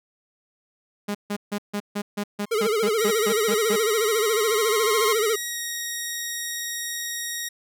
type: tone bursts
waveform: sawtooth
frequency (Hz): 205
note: G#3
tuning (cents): -22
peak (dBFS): -21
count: 13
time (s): 1.08-3.764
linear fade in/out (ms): 10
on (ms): 68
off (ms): 150
type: tone with exponential growth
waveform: sawtooth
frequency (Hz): 1068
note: C6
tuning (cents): +35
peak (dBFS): -18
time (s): 2.46-5.13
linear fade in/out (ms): 5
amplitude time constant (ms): 580
type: tone with vibrato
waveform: square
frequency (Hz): 436.9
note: A4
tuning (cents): -12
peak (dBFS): -21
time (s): 2.51-5.36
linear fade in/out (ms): 10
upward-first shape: sine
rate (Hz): 14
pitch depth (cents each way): 110
type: tone with pitch glide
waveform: 10% pulse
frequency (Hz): 1898 to 1881.6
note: A#6 to A#6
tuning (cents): +31 to +16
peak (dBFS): -19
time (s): 2.98-7.49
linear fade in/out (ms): 10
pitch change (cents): -15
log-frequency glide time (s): 5.48-5.59
effects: none